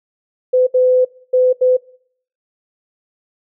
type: tone bursts at uneven times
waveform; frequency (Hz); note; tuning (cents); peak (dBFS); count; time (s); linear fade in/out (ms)
sine; 507; B4; +45; -9; 4; 0.53-0.67 / 0.74-1.05 / 1.33-1.53 / 1.61-1.77; 10
effects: noise-tail reverb RT60 0.6 s tail -22 dB re dry